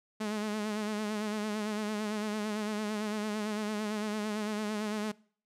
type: tone with vibrato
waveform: sawtooth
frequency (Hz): 212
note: G#3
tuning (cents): +36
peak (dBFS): -28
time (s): 0.2-5.12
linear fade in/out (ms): 10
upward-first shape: sine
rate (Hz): 8.9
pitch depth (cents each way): 46
effects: noise-tail reverb RT60 0.5 s tail -23 dB re dry + low-pass 10000 Hz 12 dB/octave